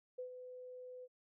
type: tone with ADSR envelope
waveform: sine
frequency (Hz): 503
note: B4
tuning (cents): +32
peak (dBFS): -40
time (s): 0.18-1.08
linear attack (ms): 11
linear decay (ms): 100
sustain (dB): -8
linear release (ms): 42
effects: none